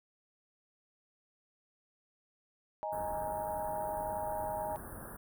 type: chord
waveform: sine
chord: D# suspended fourth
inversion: none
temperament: equal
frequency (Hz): 622.3 / 830.6 / 932.3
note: D#5 / G#5 / A#5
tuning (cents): 0 / 0 / 0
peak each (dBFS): -38 / -38 / -41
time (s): 2.83-4.76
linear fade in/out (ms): 0
type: band-stop noise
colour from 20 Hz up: pink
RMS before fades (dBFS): -46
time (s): 2.92-5.17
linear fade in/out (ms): 10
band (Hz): 1700 to 9000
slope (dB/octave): 96
effects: none